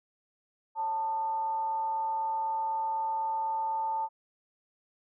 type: tone with frequency modulation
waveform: sine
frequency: 888 Hz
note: A5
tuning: 16 cents sharp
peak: -28 dBFS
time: 0.75-4.09 s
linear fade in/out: 50 ms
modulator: 336 Hz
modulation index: 0.21
effects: none